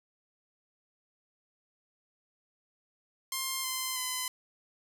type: tone with pitch steps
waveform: 5% pulse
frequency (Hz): 1057 / 1037 / 1017.5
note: C6 / C6 / C6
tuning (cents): +17 / -16 / -49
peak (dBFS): -20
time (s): 3.32-4.28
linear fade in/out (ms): 2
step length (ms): 320
effects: none